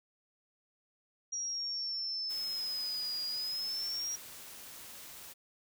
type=exponential two-way sweep; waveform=sine; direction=down then up; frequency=5700 to 4842 to 5700 Hz; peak=-34 dBFS; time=1.32-4.16 s; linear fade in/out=10 ms; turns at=3.24 s
type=noise; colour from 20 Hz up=white; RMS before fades=-49 dBFS; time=2.29-5.34 s; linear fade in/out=20 ms
effects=none